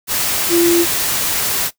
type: tone in noise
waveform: sine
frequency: 342 Hz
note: F4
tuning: 36 cents flat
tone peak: -10 dBFS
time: 0.49-0.86 s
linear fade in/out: 50 ms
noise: white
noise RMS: -18 dBFS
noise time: 0.07-1.71 s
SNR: +5 dB
effects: noise-tail reverb RT60 0.1 s tail -17 dB re dry